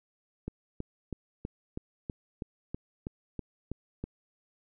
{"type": "click train", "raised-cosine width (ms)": 3, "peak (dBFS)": -22, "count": 12, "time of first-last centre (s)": [0.48, 4.04], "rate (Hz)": 3.09, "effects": []}